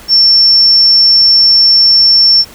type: tone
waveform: sine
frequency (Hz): 5420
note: E8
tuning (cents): +47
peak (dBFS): -3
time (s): 0.08-2.45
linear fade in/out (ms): 50
effects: pink hiss -35 dBFS RMS until 2.54 s